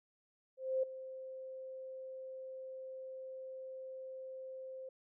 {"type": "tone with ADSR envelope", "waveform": "sine", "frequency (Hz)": 523.3, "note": "C5", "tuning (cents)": 0, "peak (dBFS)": -29, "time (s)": [0.57, 4.89], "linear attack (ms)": 260, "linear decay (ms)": 7, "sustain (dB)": -15, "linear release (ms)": 4, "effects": []}